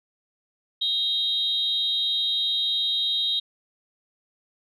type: tone cluster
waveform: sine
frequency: 3236 / 3729 / 3952 Hz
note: G#7 / A#7 / B7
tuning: -46 / 0 / 0 cents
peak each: -29 / -23 / -28 dBFS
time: 0.81-3.4 s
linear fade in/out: 10 ms
effects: tanh soft clip ceiling -13 dBFS